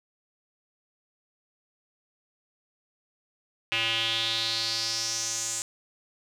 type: tone with band-pass filter sweep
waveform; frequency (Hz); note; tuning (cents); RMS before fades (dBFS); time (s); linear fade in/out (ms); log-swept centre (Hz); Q
square; 113.5; A#2; -46; -29; 3.72-5.62; 0; 2700 to 7500; 4.7
effects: none